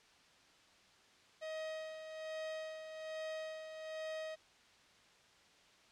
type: tone with tremolo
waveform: 45% pulse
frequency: 631 Hz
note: D#5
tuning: 24 cents sharp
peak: -40 dBFS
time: 1.41-4.36 s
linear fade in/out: 20 ms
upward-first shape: sine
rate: 1.2 Hz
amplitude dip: 55%
effects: white hiss -65 dBFS RMS until 5.91 s + low-pass 5000 Hz 12 dB/octave